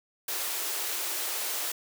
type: high-pass noise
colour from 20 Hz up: white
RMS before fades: -32 dBFS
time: 0.28-1.72 s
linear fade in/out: 5 ms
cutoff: 310 Hz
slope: 96 dB/octave
effects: none